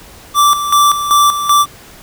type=tone with tremolo; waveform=square; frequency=1168 Hz; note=D6; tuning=10 cents flat; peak=-7 dBFS; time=0.34-1.66 s; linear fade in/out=50 ms; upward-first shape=square; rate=2.6 Hz; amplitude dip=65%; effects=pink hiss -38 dBFS RMS until 2.02 s